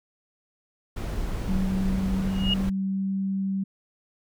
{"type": "noise", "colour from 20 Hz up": "brown", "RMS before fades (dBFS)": -29, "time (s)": [0.96, 2.7], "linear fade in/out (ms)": 10}
{"type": "tone with pitch glide", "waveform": "sine", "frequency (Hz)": [188.9, 193.65], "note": ["F#3", "G3"], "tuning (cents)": [36, -21], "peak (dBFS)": -24, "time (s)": [1.48, 3.64], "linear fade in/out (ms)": 10, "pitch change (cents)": 43, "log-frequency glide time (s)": [1.64, 3.12]}
{"type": "tone with exponential growth", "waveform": "sine", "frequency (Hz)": 2867, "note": "F7", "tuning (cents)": 45, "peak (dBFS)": -19, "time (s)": [2.27, 2.54], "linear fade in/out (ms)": 5, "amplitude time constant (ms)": 58}
{"effects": []}